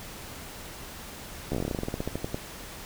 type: slowing click train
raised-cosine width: 2 ms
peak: -16 dBFS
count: 20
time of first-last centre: 1.52-2.345 s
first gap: 13 ms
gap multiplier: 1.12
effects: pink hiss -42 dBFS RMS until 2.85 s